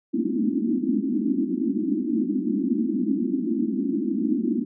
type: band-pass noise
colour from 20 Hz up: pink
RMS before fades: -24 dBFS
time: 0.13-4.65 s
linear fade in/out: 10 ms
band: 200 to 340 Hz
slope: 96 dB/octave
effects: none